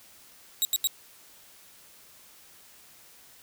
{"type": "tone bursts", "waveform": "15% pulse", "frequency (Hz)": 3822, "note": "A#7", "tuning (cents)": 43, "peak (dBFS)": -15, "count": 3, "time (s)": [0.62, 0.872], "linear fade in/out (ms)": 0, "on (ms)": 30, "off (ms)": 81, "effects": ["white hiss -54 dBFS RMS until 3.42 s"]}